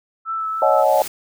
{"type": "tone with vibrato", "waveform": "sine", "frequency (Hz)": 1316, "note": "E6", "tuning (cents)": -3, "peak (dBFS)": -21, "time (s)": [0.25, 0.85], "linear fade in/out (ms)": 50, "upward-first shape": "triangle", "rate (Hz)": 3.1, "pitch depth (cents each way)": 18}
{"type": "noise with exponential growth", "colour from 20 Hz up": "white", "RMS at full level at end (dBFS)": -28, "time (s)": [0.39, 1.08], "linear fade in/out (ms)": 5, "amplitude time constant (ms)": 150}
{"type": "chord", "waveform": "sine", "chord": "D# half-diminished seventh", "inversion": "third", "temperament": "equal with one note detuned", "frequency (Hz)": [554.4, 622.3, 740, 858.4], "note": ["C#5", "D#5", "F#5", "A5"], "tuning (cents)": [0, 0, 0, -43], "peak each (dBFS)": [-18, -17, -19, -19], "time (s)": [0.62, 1.02], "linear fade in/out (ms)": 2}
{"effects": []}